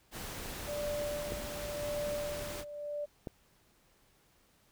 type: noise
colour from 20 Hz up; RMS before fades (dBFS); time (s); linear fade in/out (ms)
pink; -42; 0.11-2.65; 50
type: tone with tremolo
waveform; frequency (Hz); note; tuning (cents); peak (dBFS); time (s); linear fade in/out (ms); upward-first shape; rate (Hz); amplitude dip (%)
sine; 587.3; D5; 0; -33; 0.67-3.06; 20; sine; 0.91; 70
type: clicks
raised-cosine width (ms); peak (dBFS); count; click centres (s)
2; -25; 2; 1.321 / 3.272
effects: pink hiss -68 dBFS RMS until 4.71 s